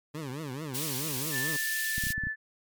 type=tone with vibrato; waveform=20% pulse; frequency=142.4 Hz; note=C#3; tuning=47 cents sharp; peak=-30 dBFS; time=0.14-1.57 s; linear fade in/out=10 ms; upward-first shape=triangle; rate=4.6 Hz; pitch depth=260 cents each way
type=high-pass noise; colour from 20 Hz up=white; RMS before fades=-34 dBFS; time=0.74-2.13 s; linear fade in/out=10 ms; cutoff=2300 Hz; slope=24 dB/octave
type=tone with pitch glide; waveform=sine; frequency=1763 to 1747.8 Hz; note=A6 to A6; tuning=+3 to -12 cents; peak=-30 dBFS; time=1.31-2.36 s; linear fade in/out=50 ms; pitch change=-15 cents; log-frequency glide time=1.89-2.24 s
type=clicks; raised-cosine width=5 ms; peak=-24 dBFS; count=7; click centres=1.981 / 2.038 / 2.069 / 2.105 / 2.18 / 2.237 / 2.27 s
effects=MP3 96 kbps